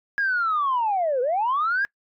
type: linear two-way sweep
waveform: sine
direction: down then up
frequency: 1661.2 to 476.6 to 1661.2 Hz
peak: -19 dBFS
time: 0.18-1.85 s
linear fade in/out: 0 ms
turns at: 1.21 s
effects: noise-tail reverb RT60 0.1 s tail -24 dB re dry + tanh soft clip ceiling -16 dBFS